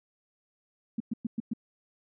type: tone bursts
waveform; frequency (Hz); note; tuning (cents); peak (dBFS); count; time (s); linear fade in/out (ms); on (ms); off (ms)
sine; 226.8; A#3; -47; -27; 5; 0.98-1.535; 5; 23; 110
effects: none